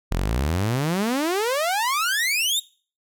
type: exponential sweep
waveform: sawtooth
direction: up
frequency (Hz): 39 to 3800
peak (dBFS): -17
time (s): 0.11-2.6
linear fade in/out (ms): 10
effects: noise-tail reverb RT60 0.4 s tail -21 dB re dry